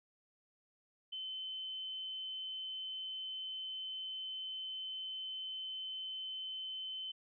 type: tone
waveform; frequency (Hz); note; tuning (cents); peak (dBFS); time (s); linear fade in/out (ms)
sine; 3061; G7; -42; -40; 1.12-7.12; 10
effects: none